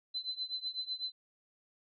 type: tone with tremolo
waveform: sine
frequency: 4043 Hz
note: B7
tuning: 40 cents sharp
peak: -32 dBFS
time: 0.14-1.12 s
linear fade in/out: 10 ms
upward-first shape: triangle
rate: 8 Hz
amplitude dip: 95%
effects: none